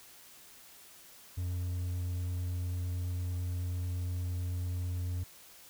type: tone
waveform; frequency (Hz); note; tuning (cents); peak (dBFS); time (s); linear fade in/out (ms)
triangle; 89.1; F2; +35; -30; 1.37-5.24; 10
effects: white hiss -55 dBFS RMS until 5.69 s